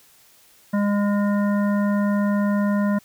harmonic tone, 203.9 Hz, G#3, 32 cents flat, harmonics 1 / 3 / 5 / 7 / 9, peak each -18 / -28 / -32 / -35 / -37 dBFS, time 0.73-2.99 s, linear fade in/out 10 ms, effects white hiss -54 dBFS RMS until 3.04 s

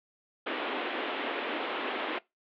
pink band-pass noise, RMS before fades -34 dBFS, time 0.46-2.19 s, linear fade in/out 10 ms, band 260 to 3400 Hz, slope 48 dB/octave, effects noise-tail reverb RT60 0.2 s tail -22 dB re dry

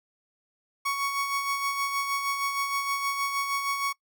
30% pulse tone with tremolo, 1114 Hz, C#6, 8 cents sharp, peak -22 dBFS, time 0.85-3.93 s, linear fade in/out 10 ms, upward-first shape sine, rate 6.4 Hz, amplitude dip 45%, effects noise-tail reverb RT60 0.1 s tail -23 dB re dry

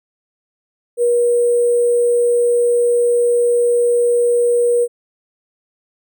sine tone with sample-and-hold, 480 Hz, B4, 49 cents flat, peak -11 dBFS, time 0.97-4.88 s, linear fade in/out 50 ms, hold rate 8820 Hz, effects none

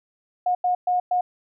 sine tone bursts at uneven times, 722 Hz, F#5, 43 cents flat, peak -18 dBFS, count 4, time 0.46-0.55 / 0.64-0.75 / 0.87-1 / 1.11-1.21 s, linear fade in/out 5 ms, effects none

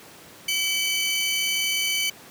sawtooth tone pair together, 2286 / 3035 Hz, D7 / F#7, -47 / +43 cents, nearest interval perfect fourth, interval 490 cents, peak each -22 dBFS, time 0.48-2.1 s, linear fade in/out 5 ms, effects pink hiss -46 dBFS RMS until 2.3 s + high-pass 150 Hz 12 dB/octave

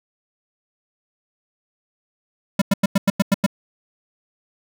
square tone bursts, 197.5 Hz, G3, 13 cents sharp, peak -13 dBFS, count 8, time 2.59-3.464 s, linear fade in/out 5 ms, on 27 ms, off 94 ms, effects none

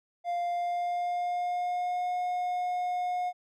triangle tone with pitch glide, 698.5 to 719.8 Hz, F5 to F#5, 0 to -48 cents, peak -26 dBFS, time 0.24-3.33 s, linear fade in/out 50 ms, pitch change +52 cents, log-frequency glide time 0.41-2.07 s, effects none

